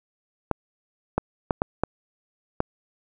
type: clicks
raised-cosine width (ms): 1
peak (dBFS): -7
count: 6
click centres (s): 0.513 / 1.18 / 1.508 / 1.619 / 1.836 / 2.604
effects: none